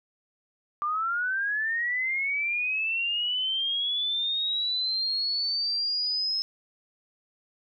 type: linear sweep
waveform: sine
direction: up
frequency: 1174.7 to 5190 Hz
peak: -25 dBFS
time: 0.82-6.42 s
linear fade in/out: 0 ms
effects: none